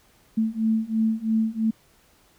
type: beating tone pair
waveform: sine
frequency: 220 / 223 Hz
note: A3 / A3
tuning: 0 / +23 cents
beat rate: 3 Hz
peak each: -24 / -23 dBFS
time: 0.37-1.71 s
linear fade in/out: 10 ms
effects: pink hiss -59 dBFS RMS until 2.38 s